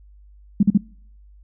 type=tone bursts; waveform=sine; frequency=202.7 Hz; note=G#3; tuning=42 cents flat; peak=-10 dBFS; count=3; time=0.6-0.776 s; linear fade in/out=5 ms; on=30 ms; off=43 ms; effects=noise-tail reverb RT60 0.6 s tail -26 dB re dry + added 50 Hz sine -45 dBFS peak until 1.43 s